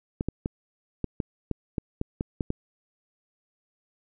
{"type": "clicks", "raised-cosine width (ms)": 3, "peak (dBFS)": -14, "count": 11, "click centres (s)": [0.209, 0.286, 0.459, 1.043, 1.202, 1.513, 1.782, 2.014, 2.209, 2.408, 2.504], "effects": []}